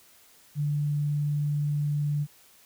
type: tone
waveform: sine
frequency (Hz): 146.83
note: D3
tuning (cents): 0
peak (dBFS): -24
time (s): 0.55-2.27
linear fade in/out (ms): 50
effects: white hiss -57 dBFS RMS until 2.65 s